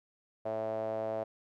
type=tone with band-pass filter; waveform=sawtooth; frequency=110 Hz; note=A2; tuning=in tune; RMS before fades=-35 dBFS; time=0.45-1.24 s; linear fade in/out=10 ms; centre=620 Hz; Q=7.5; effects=none